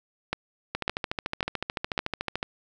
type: two click trains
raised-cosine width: 0.3 ms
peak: -10 / -12 dBFS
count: 4 / 24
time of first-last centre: 0.33-1.978 / 0.75-2.429 s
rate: 1.82 / 13.7 Hz
effects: none